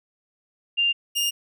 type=tone pair in turn; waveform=sine / sawtooth; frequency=2794 / 2823 Hz; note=F7 / F7; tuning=0 / +18 cents; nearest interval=unison; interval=18 cents; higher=second; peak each=-18 dBFS; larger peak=neither; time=0.77-0.93 / 1.15-1.31 s; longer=neither; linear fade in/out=20 ms; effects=none